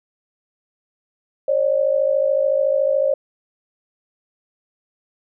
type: tone pair together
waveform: sine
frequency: 544 / 597.8 Hz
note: C#5 / D5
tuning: -33 / +31 cents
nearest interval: major second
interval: 164 cents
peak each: -17 / -19 dBFS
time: 1.48-3.14 s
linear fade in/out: 5 ms
effects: none